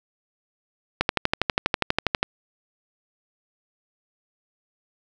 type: click train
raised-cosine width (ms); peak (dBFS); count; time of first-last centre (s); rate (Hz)
0.3; -3; 16; 1.01-2.23; 12.3
effects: none